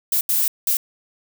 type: noise bursts at uneven times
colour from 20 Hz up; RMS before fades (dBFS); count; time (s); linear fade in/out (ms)
violet; -19; 3; 0.12-0.21 / 0.29-0.48 / 0.67-0.77; 2
effects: none